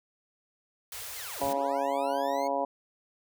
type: band-stop noise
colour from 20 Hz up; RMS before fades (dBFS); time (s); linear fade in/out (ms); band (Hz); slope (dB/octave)
white; -40; 0.92-1.53; 2; 120 to 420; 96
type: linear two-way sweep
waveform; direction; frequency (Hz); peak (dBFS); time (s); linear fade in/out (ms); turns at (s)
20% pulse; down then up; 2213 to 31.9 to 2213; -38; 1.16-2.48; 10; 1.44
type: harmonic tone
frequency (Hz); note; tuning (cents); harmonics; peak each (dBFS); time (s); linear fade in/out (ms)
139; C#3; +5; 2 / 3 / 4 / 5 / 6 / 7; -37 / -39 / -31 / -32 / -35 / -33; 1.41-2.65; 5
effects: none